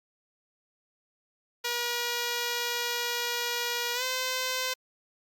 5% pulse tone with pitch glide, 479.1 to 513.5 Hz, A#4 to C5, +47 to -33 cents, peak -17 dBFS, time 1.64-4.74 s, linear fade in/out 10 ms, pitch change +120 cents, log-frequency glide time 3.94-4.03 s, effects Opus 48 kbps

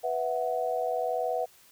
sine chord, B suspended fourth, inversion none, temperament equal, 493.9 / 659.3 / 740 Hz, B4 / E5 / F#5, 0 / 0 / 0 cents, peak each -31 dBFS, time 0.03-1.46 s, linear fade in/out 20 ms, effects white hiss -58 dBFS RMS until 1.71 s

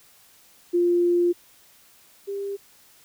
sine tone pair in turn, 349.2 / 398.5 Hz, F4 / G4, 0 / +28 cents, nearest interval major second, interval 228 cents, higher second, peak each -17 / -27 dBFS, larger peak first, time 0.73-1.33 / 2.27-2.57 s, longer first, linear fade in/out 20 ms, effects white hiss -55 dBFS RMS until 3.04 s

